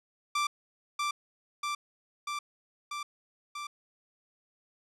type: tone with echo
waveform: sawtooth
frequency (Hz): 1174.7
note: D6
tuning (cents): 0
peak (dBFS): -23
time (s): 0.35-0.47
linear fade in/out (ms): 5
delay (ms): 640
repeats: 5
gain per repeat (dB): -2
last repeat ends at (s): 3.67
effects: low-pass 8000 Hz 12 dB/octave